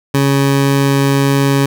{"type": "tone", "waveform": "20% pulse", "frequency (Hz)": 138.59, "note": "C#3", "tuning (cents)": 0, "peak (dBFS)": -5, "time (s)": [0.14, 1.66], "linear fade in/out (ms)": 5, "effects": []}